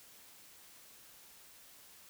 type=silence; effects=white hiss -58 dBFS RMS until 2.09 s